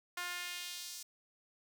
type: tone with high-pass filter sweep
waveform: sawtooth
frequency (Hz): 354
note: F4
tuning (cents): +23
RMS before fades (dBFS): -43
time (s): 0.17-1.03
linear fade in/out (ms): 5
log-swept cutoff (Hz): 1300 to 6000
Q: 1.3
effects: none